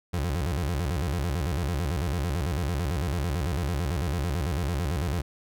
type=tone with vibrato; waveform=30% pulse; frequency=77.78 Hz; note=D#2; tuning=in tune; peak=-23 dBFS; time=0.13-5.22 s; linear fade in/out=10 ms; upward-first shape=square; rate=9 Hz; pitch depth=220 cents each way; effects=none